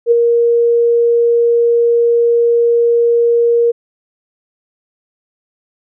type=tone with ADSR envelope; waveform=sine; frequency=470 Hz; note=A#4; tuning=14 cents sharp; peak=-4 dBFS; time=0.06-3.72 s; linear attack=54 ms; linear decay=14 ms; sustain=-4 dB; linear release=17 ms; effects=none